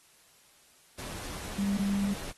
sine tone in noise, 199.1 Hz, G3, 27 cents sharp, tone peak -26 dBFS, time 1.58-2.14 s, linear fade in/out 10 ms, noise pink, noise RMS -41 dBFS, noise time 0.98-2.32 s, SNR +12 dB, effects white hiss -61 dBFS RMS until 2.37 s + AAC 32 kbps

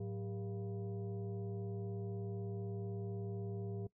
sine tone with frequency modulation, 107.5 Hz, A2, 40 cents flat, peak -39 dBFS, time 0-3.87 s, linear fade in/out 5 ms, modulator 291 Hz, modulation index 1, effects noise-tail reverb RT60 0.1 s tail -20 dB re dry

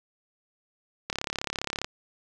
click train, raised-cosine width 0.2 ms, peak -12 dBFS, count 27, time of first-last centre 1.1-1.845 s, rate 34.9 Hz, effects none

